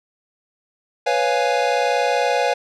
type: chord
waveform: square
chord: C# dominant seventh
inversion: third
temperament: equal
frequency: 493.9 / 554.4 / 698.5 / 830.6 Hz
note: B4 / C#5 / E#5 / G#5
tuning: 0 / 0 / 0 / 0 cents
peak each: -23 dBFS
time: 1.06-2.54 s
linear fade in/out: 10 ms
effects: low-pass 5000 Hz 12 dB/octave